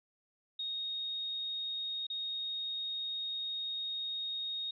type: tone with dropouts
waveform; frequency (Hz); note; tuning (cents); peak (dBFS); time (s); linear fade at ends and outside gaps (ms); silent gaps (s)
sine; 3729; A#7; 0; -35; 0.59-4.71; 5; 2.068-2.1
effects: none